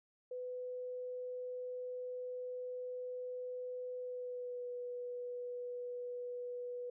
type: tone with pitch glide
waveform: sine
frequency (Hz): 500 to 490.6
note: B4 to B4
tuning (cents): +21 to -12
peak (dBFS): -40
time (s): 0.31-6.9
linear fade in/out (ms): 5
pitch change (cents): -33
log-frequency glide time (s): 3.99-4.67
effects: none